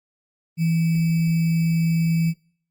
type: tone with sample-and-hold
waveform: sine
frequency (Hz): 164.8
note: E3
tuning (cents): 0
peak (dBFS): -17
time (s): 0.57-2.34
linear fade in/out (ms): 50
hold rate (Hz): 2450
effects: noise-tail reverb RT60 0.6 s tail -25 dB re dry + Opus 24 kbps